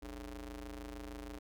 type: ring-modulated tone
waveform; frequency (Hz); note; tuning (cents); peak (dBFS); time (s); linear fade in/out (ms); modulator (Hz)
sawtooth; 123.47; B2; 0; -37; 0.02-1.39; 10; 172
effects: none